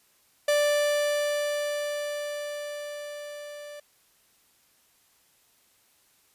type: tone with level ramp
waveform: 45% pulse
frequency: 587.3 Hz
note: D5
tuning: in tune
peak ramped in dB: -20 to -40 dBFS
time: 0.48-3.8 s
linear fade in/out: 5 ms
effects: white hiss -64 dBFS RMS until 6.34 s + resampled to 32000 Hz